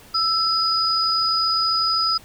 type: tone pair together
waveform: sine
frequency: 1318.5 / 4966 Hz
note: E6 / D#8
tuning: 0 / -4 cents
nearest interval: octave + major seventh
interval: 2296 cents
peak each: -22 / -19 dBFS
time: 0.14-2.18 s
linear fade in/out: 10 ms
effects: pink hiss -47 dBFS RMS until 2.24 s